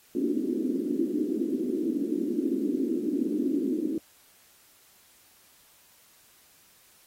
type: band-pass noise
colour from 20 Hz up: white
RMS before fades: -28 dBFS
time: 0.15-3.98 s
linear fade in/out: 2 ms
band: 240 to 350 Hz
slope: 48 dB/octave
effects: white hiss -59 dBFS RMS until 7.06 s + AAC 48 kbps